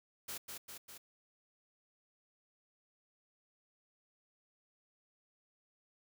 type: noise with echo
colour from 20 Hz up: white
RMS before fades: -43 dBFS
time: 0.28-0.38 s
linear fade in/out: 10 ms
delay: 200 ms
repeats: 3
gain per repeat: -3 dB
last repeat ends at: 0.98 s
effects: none